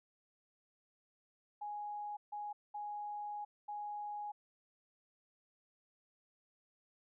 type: tone bursts at uneven times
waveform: sine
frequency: 830.6 Hz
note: G#5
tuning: in tune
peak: -40 dBFS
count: 4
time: 1.61-2.17 / 2.32-2.53 / 2.74-3.45 / 3.68-4.32 s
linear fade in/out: 10 ms
effects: none